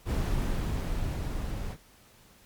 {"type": "noise with level ramp", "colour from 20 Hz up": "brown", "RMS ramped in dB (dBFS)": [-27, -34], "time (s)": [0.05, 1.77], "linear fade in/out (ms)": 50, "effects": ["pink hiss -58 dBFS RMS until 2.45 s", "MP3 96 kbps"]}